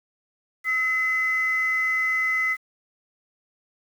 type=tone pair together; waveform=sine; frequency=1300 / 2032 Hz; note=E6 / B6; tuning=-24 / +49 cents; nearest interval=minor sixth; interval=773 cents; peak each=-30 / -20 dBFS; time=0.64-2.57 s; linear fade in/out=50 ms; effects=tanh soft clip ceiling -15 dBFS + 8-bit